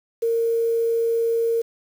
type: tone with quantisation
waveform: sine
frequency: 460.3 Hz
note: A#4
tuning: 22 cents flat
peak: -18 dBFS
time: 0.22-1.62 s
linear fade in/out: 10 ms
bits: 7
effects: none